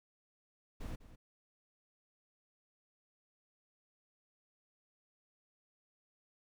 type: noise with echo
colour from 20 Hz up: brown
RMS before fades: -42 dBFS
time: 0.8-0.96 s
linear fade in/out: 10 ms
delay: 200 ms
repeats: 1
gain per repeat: -14 dB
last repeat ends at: 1.16 s
effects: none